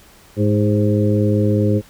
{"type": "harmonic tone with a mistuned harmonic", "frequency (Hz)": 104.9, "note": "G#2", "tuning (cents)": 18, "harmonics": [1, 2, 3, 4, 5], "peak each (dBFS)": [-16, -19, -21, -22, -23], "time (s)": [0.36, 1.82], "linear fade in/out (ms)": 50, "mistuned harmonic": 4, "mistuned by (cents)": -34, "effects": ["pink hiss -47 dBFS RMS until 1.89 s"]}